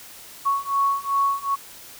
sine beating tone pair, 1108.7 / 1111.3 Hz, C#6 / C#6, 0 / +4 cents, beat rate 2.6 Hz, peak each -23 / -22 dBFS, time 0.45-1.56 s, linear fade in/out 20 ms, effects white hiss -43 dBFS RMS until 1.99 s

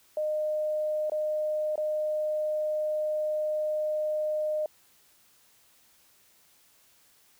sine tone with dropouts, 612 Hz, D#5, 29 cents flat, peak -26 dBFS, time 0.17-4.66 s, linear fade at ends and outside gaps 2 ms, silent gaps 1.098-1.119 / 1.757-1.778 s, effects white hiss -62 dBFS RMS until 7.39 s

